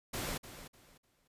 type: noise with echo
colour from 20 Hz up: pink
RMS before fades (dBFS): -38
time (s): 0.13-0.38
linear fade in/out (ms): 10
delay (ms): 300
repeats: 3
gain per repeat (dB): -12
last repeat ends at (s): 1.28
effects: resampled to 32000 Hz